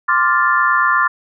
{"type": "chord", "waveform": "sine", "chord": "D minor seventh", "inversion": "third", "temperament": "equal", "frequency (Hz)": [1046.5, 1174.7, 1396.9, 1760], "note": ["C6", "D6", "F6", "A6"], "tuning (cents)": [0, 0, 0, 0], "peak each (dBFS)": -17, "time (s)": [0.08, 1.08], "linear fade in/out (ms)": 10, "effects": []}